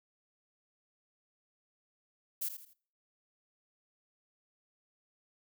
violet noise with echo, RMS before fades -35 dBFS, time 2.41-2.49 s, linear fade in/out 10 ms, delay 82 ms, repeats 3, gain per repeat -9 dB, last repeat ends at 2.736 s, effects noise-tail reverb RT60 0.5 s tail -23 dB re dry

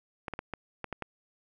clicks, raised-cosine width 0.5 ms, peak -20 dBFS, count 7, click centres 0.282 / 0.337 / 0.391 / 0.537 / 0.843 / 0.927 / 1.023 s, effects none

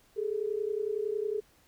sine tone pair together, 407.2 / 438.1 Hz, G#4 / A4, -34 / -7 cents, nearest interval minor second, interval 127 cents, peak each -32 / -32 dBFS, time 0.16-1.41 s, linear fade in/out 20 ms, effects pink hiss -64 dBFS RMS until 1.67 s

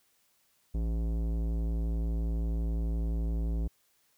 sine tone with tanh clipping, 55.9 Hz, A1, 28 cents sharp, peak -30 dBFS, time 0.74-3.68 s, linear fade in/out 10 ms, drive 16 dB, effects white hiss -70 dBFS RMS until 4.17 s

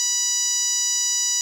10% pulse tone with band-pass filter, 978 Hz, B5, 17 cents flat, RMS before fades -22 dBFS, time 0-1.41 s, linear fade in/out 0 ms, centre 6400 Hz, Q 6, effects none

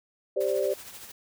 sine chord, G suspended fourth, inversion none, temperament equal, 392 / 523.3 / 587.3 Hz, G4 / C5 / D5, 0 / 0 / 0 cents, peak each -28 dBFS, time 0.36-0.74 s, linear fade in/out 10 ms
white noise with tremolo, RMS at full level -42 dBFS, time 0.4-1.12 s, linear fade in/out 10 ms, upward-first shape triangle, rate 13 Hz, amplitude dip 55%
effects none

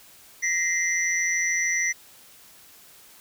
sine tone cluster, 1898 / 2071 / 5910 Hz, A#6 / C7 / F#8, +31 / -18 / -3 cents, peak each -28 / -25 / -26 dBFS, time 0.42-1.93 s, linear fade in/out 20 ms, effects white hiss -51 dBFS RMS until 3.2 s

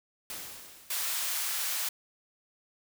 white noise with exponential decay, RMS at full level -38 dBFS, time 0.3-1.64 s, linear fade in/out 1 ms, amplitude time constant 290 ms
white high-pass noise, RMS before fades -32 dBFS, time 0.9-1.89 s, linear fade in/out 5 ms, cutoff 890 Hz, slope 12 dB/octave
effects none

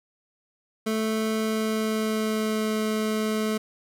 25% pulse tone with pitch glide, 219.4 to 216.4 Hz, A3 to A3, -5 to -29 cents, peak -20 dBFS, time 0.86-3.58 s, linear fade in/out 10 ms, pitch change -24 cents, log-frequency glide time 1.37-2.76 s, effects none

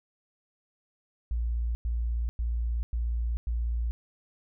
sine tone bursts, 58.27 Hz, A#1, in tune, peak -26 dBFS, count 5, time 1.31-3.91 s, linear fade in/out 0 ms, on 440 ms, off 100 ms, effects none

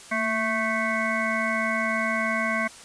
harmonic tone with a mistuned harmonic, 220 Hz, A3, in tune, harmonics 1 / 3 / 5 / 7 / 9 / 10, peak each -30 / -30 / -30 / -30 / -30 / -30 dBFS, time 0.11-2.68 s, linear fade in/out 10 ms, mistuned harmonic 1, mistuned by +45 cents, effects white hiss -45 dBFS RMS until 2.84 s + resampled to 22050 Hz

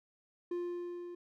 triangle tone with level ramp, 350.6 Hz, F4, 7 cents sharp, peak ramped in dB -31 to -41 dBFS, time 0.51-1.15 s, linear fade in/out 5 ms, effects none

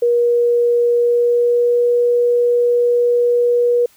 sine tone with pitch glide, 477.5 to 481.9 Hz, A#4 to B4, +42 to -43 cents, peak -11 dBFS, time 0.02-3.86 s, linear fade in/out 5 ms, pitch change +15 cents, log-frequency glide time 0.92-1.87 s, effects white hiss -52 dBFS RMS until 3.96 s

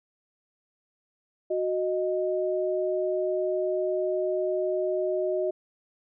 sine tone pair together, 369.2 / 621 Hz, F#4 / D#5, -4 / -3 cents, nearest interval major sixth, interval 901 cents, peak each -27 dBFS, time 1.5-5.51 s, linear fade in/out 10 ms, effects none

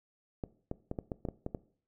clicks, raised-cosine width 2 ms, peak -22 dBFS, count 9, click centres 0.438 / 0.714 / 0.914 / 0.988 / 1.118 / 1.252 / 1.287 / 1.464 / 1.548 s, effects noise-tail reverb RT60 0.5 s tail -19 dB re dry

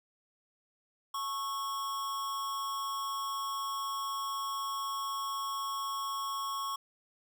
square tone with amplitude modulation, 1100 Hz, C#6, 14 cents flat, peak -32 dBFS, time 1.14-6.76 s, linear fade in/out 5 ms, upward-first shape sine, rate 224 Hz, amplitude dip 50%, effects none

